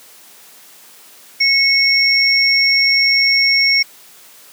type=tone pair together; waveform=sine; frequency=2191 / 5521 Hz; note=C#7 / F8; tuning=-21 / -21 cents; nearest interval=octave + major third; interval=1600 cents; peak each=-13 dBFS; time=1.4-3.83 s; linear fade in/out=10 ms; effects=white hiss -43 dBFS RMS until 4.52 s + high-pass 200 Hz 12 dB/octave